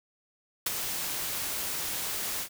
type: noise with ADSR envelope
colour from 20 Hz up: white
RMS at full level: -26 dBFS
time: 0.66-2.49 s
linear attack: 6 ms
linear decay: 19 ms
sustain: -7 dB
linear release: 78 ms
effects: none